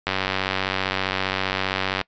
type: click train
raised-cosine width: 0.3 ms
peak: -6 dBFS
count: 186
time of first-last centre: 0.07-2.013 s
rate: 95.2 Hz
effects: noise-tail reverb RT60 0.1 s tail -24 dB re dry + resampled to 16000 Hz